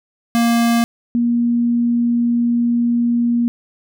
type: tone pair in turn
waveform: square / sine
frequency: 233.7 / 237.4 Hz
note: A#3 / A#3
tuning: +5 / +32 cents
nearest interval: unison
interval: 27 cents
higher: second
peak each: -13 dBFS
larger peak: neither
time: 0.35-0.84 / 1.15-3.48 s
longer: second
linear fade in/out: 0 ms
effects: none